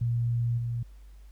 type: tone with level steps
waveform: sine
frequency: 118.2 Hz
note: A#2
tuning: 24 cents sharp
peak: -24 / -28 dBFS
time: 0.01-0.83 s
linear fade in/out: 5 ms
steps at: 0.57 s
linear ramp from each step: 20 ms
effects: added 50 Hz sine -46 dBFS peak until 1.31 s + pink hiss -66 dBFS RMS until 1.31 s